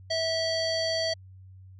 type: tone with low-pass filter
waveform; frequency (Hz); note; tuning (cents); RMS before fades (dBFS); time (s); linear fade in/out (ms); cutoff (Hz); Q
square; 651; E5; -22; -28; 0.1-1.14; 10; 4800; 6.4
effects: added 94 Hz sine -46 dBFS peak until 1.79 s